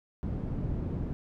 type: low-pass noise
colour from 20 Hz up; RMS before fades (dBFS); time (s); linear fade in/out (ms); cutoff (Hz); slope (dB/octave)
white; -33; 0.23-1.13; 0; 180; 12
effects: none